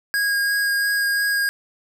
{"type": "tone with vibrato", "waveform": "square", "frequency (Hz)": 1635, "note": "G#6", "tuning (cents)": -28, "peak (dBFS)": -19, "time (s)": [0.14, 1.49], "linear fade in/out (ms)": 0, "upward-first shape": "sine", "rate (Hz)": 2.9, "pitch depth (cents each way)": 10, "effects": []}